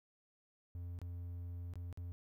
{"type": "tone with dropouts", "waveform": "triangle", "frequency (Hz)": 87.31, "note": "F2", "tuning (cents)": 0, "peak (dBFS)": -40, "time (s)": [0.75, 2.12], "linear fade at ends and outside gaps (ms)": 0, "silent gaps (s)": [[0.989, 1.016], [1.737, 1.756], [1.927, 1.974]], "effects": ["13-bit"]}